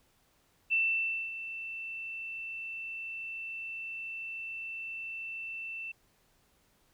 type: tone with ADSR envelope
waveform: sine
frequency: 2673 Hz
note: E7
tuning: 23 cents sharp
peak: -24 dBFS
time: 0.7-5.92 s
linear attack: 28 ms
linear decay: 580 ms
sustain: -13 dB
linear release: 8 ms
effects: pink hiss -69 dBFS RMS until 6.93 s